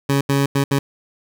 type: tone bursts at uneven times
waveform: 20% pulse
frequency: 139.1 Hz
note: C#3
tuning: 6 cents sharp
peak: -10 dBFS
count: 4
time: 0.09-0.21 / 0.29-0.46 / 0.55-0.64 / 0.71-0.79 s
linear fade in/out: 5 ms
effects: none